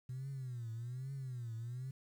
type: tone with vibrato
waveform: sine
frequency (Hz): 124.6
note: B2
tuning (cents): +16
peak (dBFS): -39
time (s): 0.09-1.91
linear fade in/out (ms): 5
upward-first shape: triangle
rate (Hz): 1.2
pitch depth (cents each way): 190
effects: tanh soft clip ceiling -37 dBFS + 11-bit